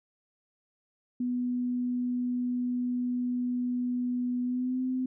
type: tone with pitch glide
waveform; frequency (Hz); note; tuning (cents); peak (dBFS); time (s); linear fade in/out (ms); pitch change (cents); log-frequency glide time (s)
sine; 246.9 to 256.6; B3 to C4; 0 to -34; -27; 1.2-5.06; 5; +66; 4.43-4.81
effects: none